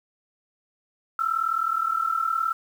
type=tone pair together; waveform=sine; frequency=1313.7 / 1353 Hz; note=E6 / E6; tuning=-6 / +45 cents; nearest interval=minor second; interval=51 cents; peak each=-25 dBFS; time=1.19-2.53 s; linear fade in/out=2 ms; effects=8-bit